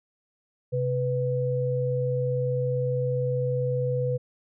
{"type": "tone pair together", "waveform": "sine", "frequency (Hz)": [131.2, 495.9], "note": ["C3", "B4"], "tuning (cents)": [5, 7], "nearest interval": "octave + major seventh", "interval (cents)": 2302, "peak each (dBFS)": -26, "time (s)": [0.72, 4.18], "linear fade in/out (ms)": 20, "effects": []}